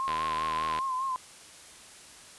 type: tone with vibrato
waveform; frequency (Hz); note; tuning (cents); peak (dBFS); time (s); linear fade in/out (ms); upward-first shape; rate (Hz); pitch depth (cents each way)
sine; 1046.5; C6; 0; -28; 0-1.16; 0; sine; 5; 54
type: click train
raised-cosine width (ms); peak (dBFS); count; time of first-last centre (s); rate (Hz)
0.3; -18; 57; 0.08-0.788; 79.1
effects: white hiss -50 dBFS RMS until 2.38 s + resampled to 24000 Hz